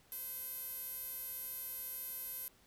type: tone with band-pass filter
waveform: sawtooth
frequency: 514 Hz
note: C5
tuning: 31 cents flat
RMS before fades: -44 dBFS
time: 0.12-2.48 s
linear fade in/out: 0 ms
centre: 12000 Hz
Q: 9
effects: pink hiss -67 dBFS RMS until 2.66 s